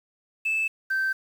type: tone pair in turn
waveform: sine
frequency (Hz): 2626 / 1554.2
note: E7 / G6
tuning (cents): -7 / -15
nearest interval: major sixth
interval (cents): 908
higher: first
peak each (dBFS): -21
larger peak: neither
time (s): 0.45-0.68 / 0.9-1.13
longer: neither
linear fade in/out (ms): 10
effects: tanh soft clip ceiling -19 dBFS + 8-bit